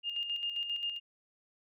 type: tone with tremolo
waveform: sine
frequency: 2824 Hz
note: F7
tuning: 19 cents sharp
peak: -31 dBFS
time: 0.03-1 s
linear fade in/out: 50 ms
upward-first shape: square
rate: 7.5 Hz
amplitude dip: 50%
effects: none